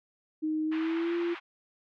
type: tone with pitch glide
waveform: sine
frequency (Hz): 311.1 to 343.2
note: D#4 to F4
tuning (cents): 0 to -30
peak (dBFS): -27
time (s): 0.42-1.35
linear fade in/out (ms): 20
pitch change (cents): +170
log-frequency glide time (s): 0.65-1.15
type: band-pass noise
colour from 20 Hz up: pink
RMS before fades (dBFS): -43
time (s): 0.71-1.4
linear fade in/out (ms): 20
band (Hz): 960 to 2900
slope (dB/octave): 24
effects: none